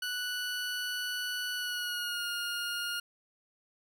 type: tone with pitch glide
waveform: 20% pulse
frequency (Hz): 1480 to 1420.5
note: F#6 to F6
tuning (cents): 0 to +29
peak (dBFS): -28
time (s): 0.02-3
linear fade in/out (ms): 5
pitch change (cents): -71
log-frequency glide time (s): 1.55-2.28
effects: none